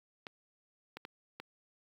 clicks, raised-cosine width 0.3 ms, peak -27 dBFS, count 4, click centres 0.268 / 0.97 / 1.051 / 1.4 s, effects high-pass 80 Hz 12 dB/octave + 9-bit

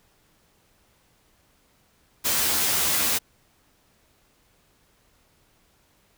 white noise with comb filter, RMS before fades -23 dBFS, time 2.24-3.19 s, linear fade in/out 20 ms, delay 13 ms, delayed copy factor +0.9, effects pink hiss -63 dBFS RMS until 6.17 s

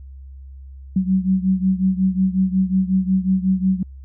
sine beating tone pair, 186.7 / 192.2 Hz, F#3 / G3, +16 / -34 cents, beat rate 5.5 Hz, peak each -17 / -20 dBFS, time 0.96-3.83 s, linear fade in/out 5 ms, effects added 67 Hz sine -35 dBFS peak until 4.04 s

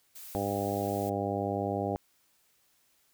blue noise, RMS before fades -46 dBFS, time 0.15-1.1 s, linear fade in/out 10 ms
harmonic tone, 100 Hz, G2, 35 cents sharp, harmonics 1 / 2 / 3 / 4 / 5 / 6 / 7 / 8, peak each -37 / -37 / -37 / -37 / -37 / -37 / -37 / -37 dBFS, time 0.35-1.96 s, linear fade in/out 0 ms
effects white hiss -69 dBFS RMS until 3.13 s

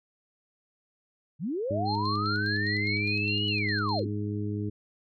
sine linear two-way sweep, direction up then down, 127.6 to 2960 to 127.6 Hz, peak -28 dBFS, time 1.39-4.09 s, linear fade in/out 50 ms, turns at 3.47 s
harmonic tone, 103.83 Hz, G#2, in tune, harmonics 1 / 2 / 3 / 4, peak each -31 / -35 / -35 / -39 dBFS, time 1.7-4.7 s, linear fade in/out 10 ms
sine tone with tremolo, 4186 Hz, C8, in tune, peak -33 dBFS, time 1.85-4.05 s, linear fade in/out 50 ms, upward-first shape square, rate 4.9 Hz, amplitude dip 70%
effects none

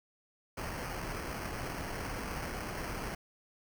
pink noise with sample-and-hold, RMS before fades -39 dBFS, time 0.57-3.15 s, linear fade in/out 5 ms, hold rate 3675 Hz, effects none

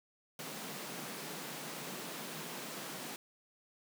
pink high-pass noise, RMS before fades -44 dBFS, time 0.39-3.16 s, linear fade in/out 2 ms, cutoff 140 Hz, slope 96 dB/octave, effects none

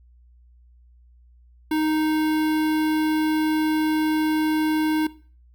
square tone with notch filter, 310.9 Hz, D#4, 1 cent flat, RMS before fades -22 dBFS, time 1.71-5.07 s, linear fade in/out 5 ms, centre 6800 Hz, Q 0.94, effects noise-tail reverb RT60 0.4 s tail -18 dB re dry + added 60 Hz sine -50 dBFS peak until 5.54 s

